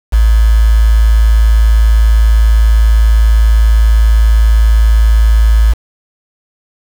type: tone with quantisation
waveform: sine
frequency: 55 Hz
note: A1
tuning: in tune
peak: -4 dBFS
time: 0.12-5.74 s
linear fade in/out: 20 ms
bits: 4
effects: none